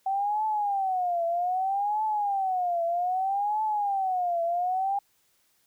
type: tone with vibrato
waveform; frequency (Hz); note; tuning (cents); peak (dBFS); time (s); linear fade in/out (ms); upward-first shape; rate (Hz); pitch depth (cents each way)
sine; 765; G5; -42; -24; 0.06-4.99; 5; triangle; 0.63; 230
effects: white hiss -68 dBFS RMS until 5.66 s